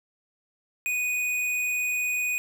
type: tone with hard clipping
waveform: triangle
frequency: 2481 Hz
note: D#7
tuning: 6 cents flat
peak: -26 dBFS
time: 0.86-2.38 s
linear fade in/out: 0 ms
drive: 16 dB
effects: none